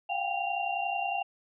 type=tone cluster; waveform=sine; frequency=704 / 767 / 798 / 2769 Hz; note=F5 / G5 / G5 / F7; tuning=+14 / -38 / +31 / -15 cents; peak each=-34 / -35 / -33 / -35 dBFS; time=0.09-1.23 s; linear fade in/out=10 ms; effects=none

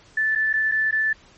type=tone with dropouts; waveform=sine; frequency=1754 Hz; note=A6; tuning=6 cents flat; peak=-18 dBFS; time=0.17-1.13 s; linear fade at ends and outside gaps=5 ms; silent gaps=0.352-0.356 / 0.53-0.537 / 0.715-0.72 / 0.911-0.925 s; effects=pink hiss -52 dBFS RMS until 1.37 s + MP3 32 kbps

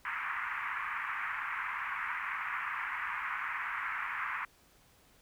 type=band-pass noise; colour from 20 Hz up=pink; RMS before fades=-37 dBFS; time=0.05-4.45 s; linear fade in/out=2 ms; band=1000 to 2300 Hz; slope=48 dB/octave; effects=pink hiss -64 dBFS RMS until 5.21 s

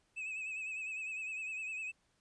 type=tone with vibrato; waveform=triangle; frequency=2572 Hz; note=E7; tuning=43 cents flat; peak=-37 dBFS; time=0.16-1.92 s; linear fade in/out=20 ms; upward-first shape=sine; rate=9.9 Hz; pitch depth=53 cents each way; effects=pink hiss -75 dBFS RMS until 2.2 s + resampled to 22050 Hz

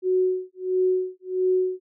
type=tone with tremolo; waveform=sine; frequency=370 Hz; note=F#4; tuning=in tune; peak=-17 dBFS; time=0.02-1.8 s; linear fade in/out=50 ms; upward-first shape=sine; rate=1.5 Hz; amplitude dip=100%; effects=none

